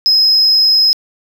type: tone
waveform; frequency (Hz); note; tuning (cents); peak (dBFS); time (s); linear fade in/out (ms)
triangle; 5110; D#8; +45; -5; 0.06-0.93; 0
effects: tanh soft clip ceiling -3 dBFS + 7-bit